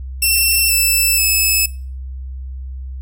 5% pulse tone with pitch steps, 2694 / 2645 / 2596 Hz, E7 / E7 / E7, +37 / +5 / -27 cents, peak -4 dBFS, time 0.22-1.66 s, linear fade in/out 5 ms, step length 480 ms, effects noise-tail reverb RT60 0.4 s tail -20 dB re dry + added 65 Hz sine -25 dBFS peak until 3.01 s

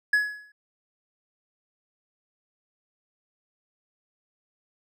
triangle tone with exponential decay, 1687 Hz, G#6, 27 cents sharp, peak -14 dBFS, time 0.13-0.52 s, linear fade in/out 5 ms, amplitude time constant 84 ms, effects none

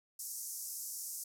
white band-pass noise, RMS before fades -43 dBFS, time 0.19-1.24 s, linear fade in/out 5 ms, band 5400 to 14000 Hz, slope 48 dB/octave, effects none

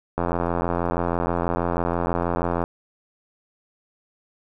click train, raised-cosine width 1 ms, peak -9 dBFS, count 213, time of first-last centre 0.18-2.639 s, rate 86.2 Hz, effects none

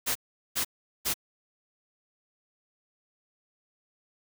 white noise bursts, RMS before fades -28 dBFS, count 3, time 0.06-1.142 s, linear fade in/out 20 ms, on 94 ms, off 400 ms, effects none

